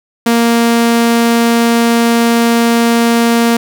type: tone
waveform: sawtooth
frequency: 233.1 Hz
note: A#3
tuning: in tune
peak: -4 dBFS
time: 0.26-3.57 s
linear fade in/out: 5 ms
effects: none